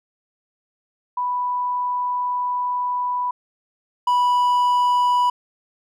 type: tone pair in turn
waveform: sine / triangle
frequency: 987.8 / 983.4 Hz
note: B5 / B5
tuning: 0 / -8 cents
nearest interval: unison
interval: 8 cents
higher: first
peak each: -20 / -13 dBFS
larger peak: second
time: 1.17-3.31 / 4.07-5.3 s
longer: first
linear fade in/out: 5 ms
effects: none